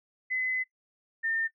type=tone pair in turn; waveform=sine; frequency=2027 / 1810.3 Hz; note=B6 / A6; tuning=+45 / +49 cents; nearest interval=major second; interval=196 cents; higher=first; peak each=-27 dBFS; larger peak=neither; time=0.3-0.64 / 1.23-1.48 s; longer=first; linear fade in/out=20 ms; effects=noise-tail reverb RT60 0.1 s tail -17 dB re dry